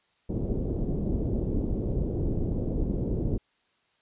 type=low-pass noise; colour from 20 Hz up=pink; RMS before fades=-28 dBFS; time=0.29-3.38 s; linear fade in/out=10 ms; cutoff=440 Hz; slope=24 dB/octave; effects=white hiss -69 dBFS RMS until 4.01 s + resampled to 8000 Hz